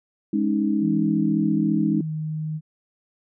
sine chord, Ab suspended fourth, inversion none, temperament just, 207.7 / 276.9 / 311.5 Hz, Ab3 / Db4 / Eb4, 0 / -2 / +2 cents, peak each -22 / -26 / -23 dBFS, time 0.33-2.01 s, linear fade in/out 5 ms
sine tone with pitch glide, 164.81 to 155.56 Hz, E3 to D#3, 0 to 0 cents, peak -25 dBFS, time 0.8-2.61 s, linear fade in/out 50 ms, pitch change -100 cents, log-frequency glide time 1.9-2.11 s
effects none

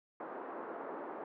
pink band-pass noise, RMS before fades -44 dBFS, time 0.2-1.24 s, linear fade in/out 2 ms, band 310 to 1300 Hz, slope 24 dB/octave, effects none

